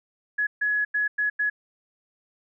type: tone bursts at uneven times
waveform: sine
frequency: 1687 Hz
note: G#6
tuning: 27 cents sharp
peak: -21 dBFS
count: 5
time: 0.38-0.47 / 0.61-0.85 / 0.94-1.08 / 1.18-1.3 / 1.39-1.5 s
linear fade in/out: 10 ms
effects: none